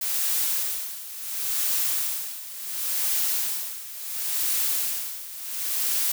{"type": "noise with tremolo", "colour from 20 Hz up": "blue", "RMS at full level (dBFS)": -24, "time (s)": [0.01, 6.12], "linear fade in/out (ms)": 5, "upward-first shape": "sine", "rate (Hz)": 0.71, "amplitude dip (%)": 80, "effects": []}